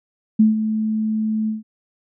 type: tone with ADSR envelope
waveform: sine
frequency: 217.5 Hz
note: A3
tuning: 20 cents flat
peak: -8 dBFS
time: 0.39-1.63 s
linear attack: 10 ms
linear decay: 150 ms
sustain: -10 dB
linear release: 150 ms
effects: none